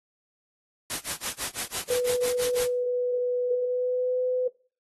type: noise with tremolo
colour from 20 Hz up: white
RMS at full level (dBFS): -29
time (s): 0.9-2.7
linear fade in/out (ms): 0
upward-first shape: sine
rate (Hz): 6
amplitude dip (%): 100
type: tone with pitch glide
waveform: sine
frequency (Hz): 493.9 to 504.6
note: B4 to B4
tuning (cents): 0 to +37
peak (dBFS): -23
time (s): 1.9-4.48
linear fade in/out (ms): 5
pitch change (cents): +37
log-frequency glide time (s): 3.45-4.21
effects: noise-tail reverb RT60 0.4 s tail -21 dB re dry + AAC 32 kbps